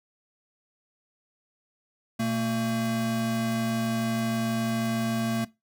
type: tone pair together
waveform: square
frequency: 120 / 226.5 Hz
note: B2 / A#3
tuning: -49 / -50 cents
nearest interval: major seventh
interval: 1099 cents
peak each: -34 / -26 dBFS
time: 2.19-5.45 s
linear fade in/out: 10 ms
effects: noise-tail reverb RT60 0.2 s tail -18 dB re dry